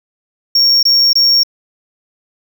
triangle tone bursts, 5530 Hz, F8, 18 cents flat, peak -6 dBFS, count 3, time 0.55-1.434 s, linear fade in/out 5 ms, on 280 ms, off 22 ms, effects none

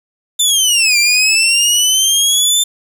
20% pulse linear two-way sweep, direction down then up, 3575 to 2350 to 3575 Hz, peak -4 dBFS, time 0.39-2.64 s, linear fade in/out 10 ms, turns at 0.98 s, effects 7-bit

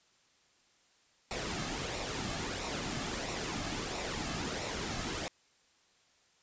pink noise with flanger, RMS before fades -37 dBFS, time 1.31-5.28 s, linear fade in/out 0 ms, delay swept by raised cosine 0.62 to 2.12 ms, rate 1.5 Hz, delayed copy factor -0.5, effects white hiss -68 dBFS RMS until 6.42 s + resampled to 16000 Hz

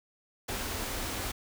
pink band-stop noise, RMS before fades -35 dBFS, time 0.48-1.32 s, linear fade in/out 10 ms, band 120 to 190 Hz, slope 96 dB/octave, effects none

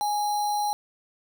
sine tone with sample-and-hold, 830.6 Hz, G#5, in tune, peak -23 dBFS, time 0.01-0.73 s, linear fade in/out 0 ms, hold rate 4900 Hz, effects none

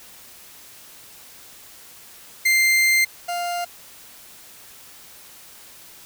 40% pulse tone pair in turn, 2093 / 699.8 Hz, C7 / F5, 0 / +3 cents, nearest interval octave + perfect fifth, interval 1897 cents, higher first, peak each -14 / -23 dBFS, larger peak first, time 2.45-3.05 / 3.28-3.65 s, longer first, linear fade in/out 10 ms, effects white hiss -45 dBFS RMS until 6.05 s

